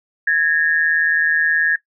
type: tone pair together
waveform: sine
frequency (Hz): 1661.2 / 1819.8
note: G#6 / A#6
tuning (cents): 0 / -42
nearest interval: major second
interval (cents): 158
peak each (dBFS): -15 / -18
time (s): 0.27-1.76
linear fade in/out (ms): 5
effects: noise-tail reverb RT60 0.1 s tail -18 dB re dry